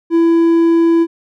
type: tone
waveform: triangle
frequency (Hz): 333.4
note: E4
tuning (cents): +20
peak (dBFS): -6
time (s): 0.1-1.07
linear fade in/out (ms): 50
effects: none